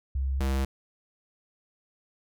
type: tone pair in turn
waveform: sine / square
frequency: 67 / 67 Hz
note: C2 / C2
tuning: +42 / +42 cents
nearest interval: unison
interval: 0 cents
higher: neither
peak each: -25 dBFS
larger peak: neither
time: 0.15-0.4 / 0.4-0.65 s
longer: neither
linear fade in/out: 5 ms
effects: none